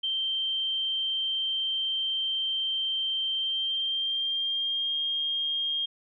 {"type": "tone with pitch glide", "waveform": "sine", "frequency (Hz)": [3136, 3226], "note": ["G7", "G7"], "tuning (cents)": [0, 49], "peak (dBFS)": -26, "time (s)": [0.03, 5.86], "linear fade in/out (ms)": 10, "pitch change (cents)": 49, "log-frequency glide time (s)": [3.35, 4.97], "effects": []}